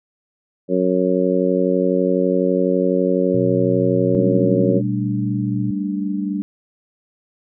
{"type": "harmonic tone", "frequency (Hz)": 92, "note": "F#2", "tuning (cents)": -9, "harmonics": [2, 3, 4, 5, 6], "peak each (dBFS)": [-21, -21, -21, -21, -21], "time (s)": [0.68, 4.82], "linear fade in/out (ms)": 50}
{"type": "tone with pitch glide", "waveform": "sine", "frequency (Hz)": [122.1, 120.98], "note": ["B2", "B2"], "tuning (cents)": [-19, -35], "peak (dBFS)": -22, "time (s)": [3.34, 5.71], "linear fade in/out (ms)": 5, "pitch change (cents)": -16, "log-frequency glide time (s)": [4.87, 5.21]}
{"type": "chord", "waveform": "sine", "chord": "G suspended second", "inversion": "none", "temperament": "equal", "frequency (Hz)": [196, 220, 293.7], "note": ["G3", "A3", "D4"], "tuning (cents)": [0, 0, 0], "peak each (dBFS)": [-22, -28, -24], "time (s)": [4.15, 6.42], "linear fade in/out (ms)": 0}
{"effects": []}